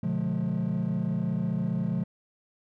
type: chord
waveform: triangle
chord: B diminished seventh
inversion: none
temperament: just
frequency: 123.47 / 148.16 / 177.8 / 213.4 Hz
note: B2 / D3 / F3 / Ab3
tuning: 0 / +16 / +31 / +47 cents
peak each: -31 / -30 / -26 / -29 dBFS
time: 0.03-2.04 s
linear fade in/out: 5 ms
effects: tanh soft clip ceiling -19 dBFS